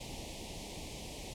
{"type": "band-stop noise", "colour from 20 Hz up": "pink", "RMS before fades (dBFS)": -44, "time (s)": [0, 1.34], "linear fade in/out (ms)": 10, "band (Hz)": [910, 2200], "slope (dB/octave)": 48, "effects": ["low-pass 9000 Hz 12 dB/octave"]}